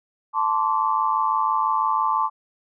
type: tone cluster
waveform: sine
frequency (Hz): 880 / 1046 / 1152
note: A5 / C6 / D6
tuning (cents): 0 / -1 / -34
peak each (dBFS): -23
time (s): 0.33-2.3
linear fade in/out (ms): 50
effects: none